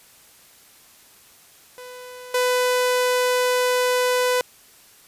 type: tone with level steps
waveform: sawtooth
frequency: 499.3 Hz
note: B4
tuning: 19 cents sharp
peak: -33 / -14 dBFS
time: 1.78-4.41 s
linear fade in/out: 0 ms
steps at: 2.34 s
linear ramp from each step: 5 ms
effects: white hiss -51 dBFS RMS until 5.07 s + resampled to 32000 Hz